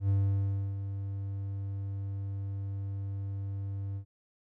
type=tone with ADSR envelope; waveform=triangle; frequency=98.6 Hz; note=G2; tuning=11 cents sharp; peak=-21 dBFS; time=0-4.05 s; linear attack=89 ms; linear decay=660 ms; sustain=-10 dB; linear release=85 ms; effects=none